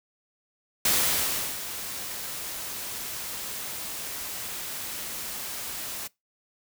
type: noise with ADSR envelope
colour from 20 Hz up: white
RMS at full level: -22 dBFS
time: 0.85-6.08 s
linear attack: 4 ms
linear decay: 710 ms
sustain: -13 dB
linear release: 14 ms
effects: noise-tail reverb RT60 0.2 s tail -23 dB re dry